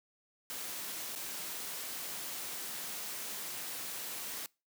white noise with dropouts, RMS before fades -41 dBFS, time 0.5-4.46 s, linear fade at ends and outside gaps 0 ms, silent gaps 1.152-1.159 s, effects noise-tail reverb RT60 0.3 s tail -25 dB re dry + high-pass 150 Hz 12 dB/octave

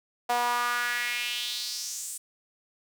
sawtooth tone with high-pass filter sweep, 241.6 Hz, B3, 38 cents flat, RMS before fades -30 dBFS, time 0.29-2.18 s, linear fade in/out 10 ms, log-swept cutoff 740 to 8800 Hz, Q 3.4, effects none

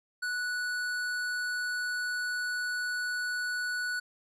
sine tone with hard clipping, 1476 Hz, F#6, 5 cents flat, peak -32 dBFS, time 0.22-4 s, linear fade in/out 10 ms, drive 12 dB, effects none

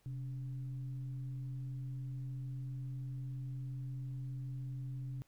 sine tone with frequency modulation, 130 Hz, C3, 11 cents flat, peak -39 dBFS, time 0.06-5.22 s, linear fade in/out 0 ms, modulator 157 Hz, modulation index 0.29, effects pink hiss -73 dBFS RMS until 5.27 s

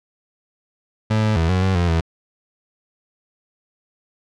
30% pulse tone with pitch steps, 108.8 / 108.1 / 82.1 / 92.5 / 94.9 / 87.1 / 82.2 Hz, A2 / A2 / E2 / F#2 / F#2 / F2 / E2, -19 / -30 / -6 / 0 / +44 / -4 / -4 cents, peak -13 dBFS, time 1.1-2.01 s, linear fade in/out 10 ms, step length 130 ms, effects low-pass 5000 Hz 12 dB/octave

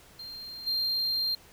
triangle tone with level steps, 4186 Hz, C8, in tune, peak -38 / -25 dBFS, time 0.19-1.35 s, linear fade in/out 5 ms, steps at 0.66 s, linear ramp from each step 20 ms, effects pink hiss -55 dBFS RMS until 1.52 s

